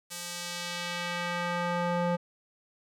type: tone with band-pass filter sweep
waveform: square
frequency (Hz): 174.61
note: F3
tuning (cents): 0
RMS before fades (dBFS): -32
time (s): 0.1-2.17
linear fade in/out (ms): 20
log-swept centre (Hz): 8800 to 600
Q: 0.8
effects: none